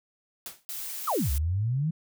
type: noise with exponential decay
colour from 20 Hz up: white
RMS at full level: -35 dBFS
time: 0.46-0.65 s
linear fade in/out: 1 ms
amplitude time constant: 41 ms
type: noise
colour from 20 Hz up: blue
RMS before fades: -36 dBFS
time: 0.69-1.38 s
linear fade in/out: 0 ms
type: exponential two-way sweep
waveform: sine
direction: down then up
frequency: 1428 to 65.41 to 167.4 Hz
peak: -24 dBFS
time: 1.07-1.91 s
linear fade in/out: 10 ms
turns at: 1.31 s
effects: none